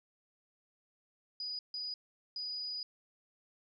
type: tone bursts at uneven times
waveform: sine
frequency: 4936 Hz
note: D#8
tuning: 15 cents flat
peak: -37 dBFS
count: 3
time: 1.4-1.59 / 1.74-1.94 / 2.36-2.83 s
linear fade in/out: 2 ms
effects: none